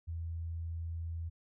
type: tone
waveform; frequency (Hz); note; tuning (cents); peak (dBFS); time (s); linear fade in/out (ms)
sine; 83; E2; +12; -36; 0.07-1.3; 20
effects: none